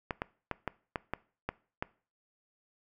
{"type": "clicks", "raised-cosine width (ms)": 0.5, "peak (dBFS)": -17, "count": 8, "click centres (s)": [0.108, 0.219, 0.513, 0.677, 0.958, 1.136, 1.49, 1.825], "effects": ["noise-tail reverb RT60 0.4 s tail -21 dB re dry"]}